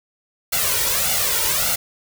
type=noise with flanger; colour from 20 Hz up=white; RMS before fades=-20 dBFS; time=0.52-1.76 s; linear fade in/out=10 ms; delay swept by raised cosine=1.4 to 2.14 ms; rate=1.7 Hz; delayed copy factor=+0.9; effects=none